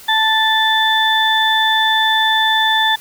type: harmonic tone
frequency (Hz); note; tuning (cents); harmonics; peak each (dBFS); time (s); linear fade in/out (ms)
880; A5; 0; 1 / 2 / 4; -16 / -16 / -16; 0.08-2.96; 10
effects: white hiss -39 dBFS RMS until 3 s